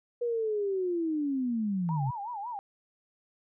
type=linear sweep; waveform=sine; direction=down; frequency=485.3 to 125.3 Hz; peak=-27 dBFS; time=0.21-2.11 s; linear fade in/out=10 ms
type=tone with vibrato; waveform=sine; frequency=884 Hz; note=A5; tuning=8 cents sharp; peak=-34 dBFS; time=1.89-2.59 s; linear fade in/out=0 ms; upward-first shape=sine; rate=5.4 Hz; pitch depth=190 cents each way
effects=none

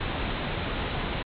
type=low-pass noise; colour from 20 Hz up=pink; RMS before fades=-30 dBFS; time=0-1.23 s; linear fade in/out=10 ms; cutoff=3900 Hz; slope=96 dB/octave; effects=MP3 96 kbps

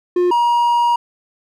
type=tone pair in turn; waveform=triangle; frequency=356.4 / 951.5 Hz; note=F4 / A#5; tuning=+35 / +35 cents; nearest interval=octave + perfect fourth; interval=1700 cents; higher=second; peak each=-10 dBFS; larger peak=neither; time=0.16-0.31 / 0.31-0.96 s; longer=second; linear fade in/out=5 ms; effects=none

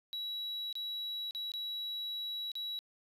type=tone with dropouts; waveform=sine; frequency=3900 Hz; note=B7; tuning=23 cents flat; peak=-34 dBFS; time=0.13-2.79 s; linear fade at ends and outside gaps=0 ms; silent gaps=0.727-0.754 / 1.309-1.349 / 1.518-1.538 / 2.517-2.554 s; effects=tanh soft clip ceiling -35 dBFS

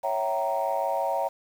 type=chord; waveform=sine; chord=C# diminished seventh; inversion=none; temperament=equal with one note detuned; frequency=554.4 / 659.3 / 765.6 / 932.3 Hz; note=C#5 / E5 / G5 / Bb5; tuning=0 / 0 / -41 / 0 cents; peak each=-29 dBFS; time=0.03-1.29 s; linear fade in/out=20 ms; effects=tanh soft clip ceiling -16 dBFS + 8-bit

